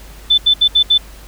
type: tone bursts at uneven times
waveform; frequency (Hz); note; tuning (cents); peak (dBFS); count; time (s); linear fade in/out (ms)
sine; 3520; A7; 0; -7; 5; 0.3-0.38 / 0.46-0.54 / 0.61-0.68 / 0.75-0.83 / 0.9-0.98; 10
effects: added 50 Hz sine -35 dBFS peak until 1.27 s + pink hiss -41 dBFS RMS until 1.27 s